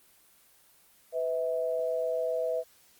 sine tone pair together, 500 / 647.6 Hz, B4 / E5, +21 / -31 cents, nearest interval major third, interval 448 cents, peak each -30 / -30 dBFS, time 1.12-2.64 s, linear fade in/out 50 ms, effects white hiss -61 dBFS RMS until 2.99 s + Opus 24 kbps

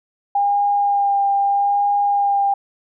sine tone with vibrato, 805 Hz, G5, 46 cents sharp, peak -14 dBFS, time 0.35-2.54 s, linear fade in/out 5 ms, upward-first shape sine, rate 0.79 Hz, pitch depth 16 cents each way, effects none

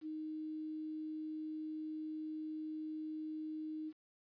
sine tone with quantisation, 311.1 Hz, D#4, in tune, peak -40 dBFS, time 0.01-3.93 s, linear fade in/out 50 ms, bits 11, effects resampled to 11025 Hz

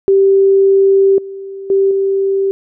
sine tone with level steps, 390.3 Hz, G4, 8 cents flat, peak -6 / -24 / -8 / -11 dBFS, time 0.08-2.51 s, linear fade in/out 0 ms, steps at 1.18 / 1.7 / 1.91 s, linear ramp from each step 2 ms, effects none

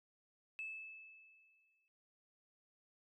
sine tone with exponential decay, 2616 Hz, E7, 14 cents flat, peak -40 dBFS, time 0.59-1.88 s, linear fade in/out 0 ms, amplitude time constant 280 ms, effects noise-tail reverb RT60 0.2 s tail -25 dB re dry + tanh soft clip ceiling -36 dBFS

